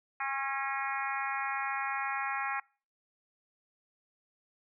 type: harmonic tone with a mistuned harmonic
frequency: 271.8 Hz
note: C#4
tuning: 34 cents flat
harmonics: 3 / 4 / 5 / 6 / 7 / 8 / 9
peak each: -37 / -38 / -39 / -40 / -40 / -41 / -42 dBFS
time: 0.2-2.6 s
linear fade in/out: 5 ms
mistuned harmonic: 6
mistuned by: +23 cents
effects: noise-tail reverb RT60 0.4 s tail -26 dB re dry